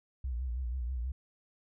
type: tone with vibrato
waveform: sine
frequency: 62 Hz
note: B1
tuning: 7 cents sharp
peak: -32 dBFS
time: 0.24-1.12 s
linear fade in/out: 5 ms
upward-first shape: sine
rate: 6.2 Hz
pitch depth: 110 cents each way
effects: none